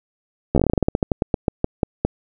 slowing click train, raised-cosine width 2 ms, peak -3 dBFS, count 21, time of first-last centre 0.55-2.05 s, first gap 13 ms, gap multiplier 1.16, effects none

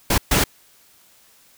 pink noise bursts at uneven times, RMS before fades -17 dBFS, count 2, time 0.1-0.18 / 0.31-0.44 s, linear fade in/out 5 ms, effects white hiss -54 dBFS RMS until 1.57 s

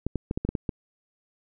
clicks, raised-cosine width 3 ms, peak -14 dBFS, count 8, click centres 0.066 / 0.157 / 0.311 / 0.375 / 0.45 / 0.49 / 0.552 / 0.692 s, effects none

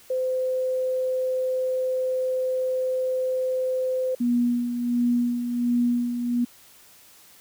sine tone, 514 Hz, C5, 31 cents flat, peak -22 dBFS, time 0.1-4.15 s, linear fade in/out 5 ms
sine tone with tremolo, 241.3 Hz, B3, 40 cents flat, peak -18 dBFS, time 4.2-6.45 s, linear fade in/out 10 ms, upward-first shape sine, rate 1.4 Hz, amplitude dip 55%
effects white hiss -52 dBFS RMS until 7.4 s

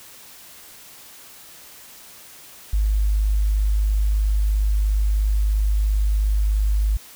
sine tone, 51.5 Hz, G#1, 14 cents flat, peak -16 dBFS, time 2.73-6.97 s, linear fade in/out 5 ms, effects white hiss -44 dBFS RMS until 7.15 s

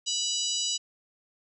harmonic tone, 981 Hz, B5, 12 cents flat, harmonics 3 / 4 / 5 / 6 / 7 / 8, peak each -32 / -33 / -34 / -35 / -35 / -36 dBFS, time 0.06-0.78 s, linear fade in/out 20 ms, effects none

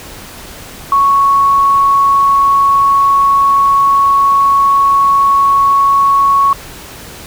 sine tone, 1108.7 Hz, C#6, in tune, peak -6 dBFS, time 0.92-6.53 s, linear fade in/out 2 ms, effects pink hiss -31 dBFS RMS until 7.26 s

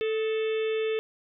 harmonic tone with a mistuned harmonic, 440 Hz, A4, in tune, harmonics 1 / 3 / 4 / 5 / 6 / 7 / 8, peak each -25 / -45 / -44 / -42 / -40 / -46 / -44 dBFS, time 0.01-0.99 s, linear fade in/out 0 ms, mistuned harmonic 3, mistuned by -57 cents, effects none

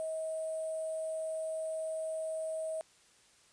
sine tone with sample-and-hold, 638 Hz, D#5, 43 cents sharp, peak -34 dBFS, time 0-2.81 s, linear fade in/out 0 ms, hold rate 8820 Hz, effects white hiss -64 dBFS RMS until 3.52 s + resampled to 22050 Hz

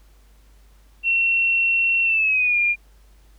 sine tone with pitch glide, 2719 to 2408 Hz, F7 to D7, -47 to +43 cents, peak -16 dBFS, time 1.03-2.76 s, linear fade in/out 50 ms, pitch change -210 cents, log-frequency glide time 2.04-2.58 s, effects added 50 Hz sine -49 dBFS peak until 3.38 s + pink hiss -60 dBFS RMS until 3.38 s

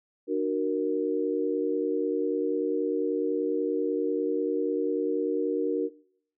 sine chord, D augmented, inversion none, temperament equal with one note detuned, 299.8 / 370 / 466.2 Hz, D4 / F#4 / A#4, +36 / 0 / 0 cents, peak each -29 / -29 / -28 dBFS, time 0.27-5.9 s, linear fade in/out 50 ms, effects noise-tail reverb RT60 0.7 s tail -23 dB re dry

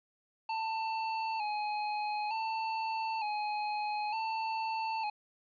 square tone with vibrato, 865 Hz, A5, 30 cents flat, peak -33 dBFS, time 0.49-5.1 s, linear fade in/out 5 ms, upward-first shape square, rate 0.55 Hz, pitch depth 51 cents each way, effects resampled to 11025 Hz + 11-bit

